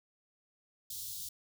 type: band-stop noise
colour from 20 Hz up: white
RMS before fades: -42 dBFS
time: 0.9-1.29 s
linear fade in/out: 5 ms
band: 150 to 3400 Hz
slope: 48 dB/octave
effects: none